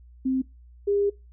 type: tone pair in turn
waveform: sine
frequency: 261.6 / 404.2 Hz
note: C4 / G#4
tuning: 0 / -47 cents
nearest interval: minor sixth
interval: 753 cents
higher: second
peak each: -21 / -20 dBFS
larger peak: second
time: 0.25-0.42 / 0.87-1.1 s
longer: second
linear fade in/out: 10 ms
effects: noise-tail reverb RT60 0.2 s tail -20 dB re dry + added 60 Hz sine -47 dBFS peak until 1.32 s